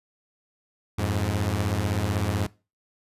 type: beating tone pair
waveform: sawtooth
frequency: 88.8 / 104.8 Hz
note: F2 / G#2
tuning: +29 / +16 cents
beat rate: 16 Hz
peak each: -23 / -22 dBFS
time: 0.98-2.47 s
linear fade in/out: 10 ms
effects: noise-tail reverb RT60 0.3 s tail -21 dB re dry + resampled to 32000 Hz